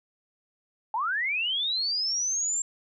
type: linear sweep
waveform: sine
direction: up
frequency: 830.6 to 7459 Hz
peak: -25 dBFS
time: 0.94-2.62 s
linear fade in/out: 2 ms
effects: none